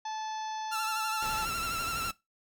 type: harmonic tone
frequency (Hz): 870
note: A5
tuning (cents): -20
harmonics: 1 / 2 / 3 / 4 / 5 / 6 / 7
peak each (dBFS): -34 / -47 / -53 / -49 / -51 / -53 / -50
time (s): 0.05-1.45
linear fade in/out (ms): 5
type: tone with vibrato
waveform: sawtooth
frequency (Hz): 1349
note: E6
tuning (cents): +40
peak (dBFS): -28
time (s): 0.71-2.12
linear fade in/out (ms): 20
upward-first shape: sine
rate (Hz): 12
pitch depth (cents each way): 50
type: noise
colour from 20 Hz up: pink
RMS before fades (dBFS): -41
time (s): 1.22-2.11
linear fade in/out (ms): 2
effects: noise-tail reverb RT60 0.2 s tail -20 dB re dry